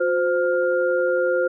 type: tone cluster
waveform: sine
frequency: 360.1 / 518 / 1407 Hz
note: F#4 / C5 / F6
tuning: -47 / -17 / +12 cents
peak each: -24 / -19 / -26 dBFS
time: 0-1.48 s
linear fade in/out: 10 ms
effects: none